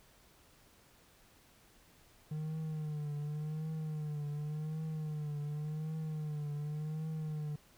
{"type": "tone with vibrato", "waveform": "triangle", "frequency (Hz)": 152.3, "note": "D#3", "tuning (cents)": -37, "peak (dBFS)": -34, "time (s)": [2.31, 7.56], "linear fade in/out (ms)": 5, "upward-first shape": "triangle", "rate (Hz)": 0.89, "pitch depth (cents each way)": 74, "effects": ["pink hiss -64 dBFS RMS until 7.77 s"]}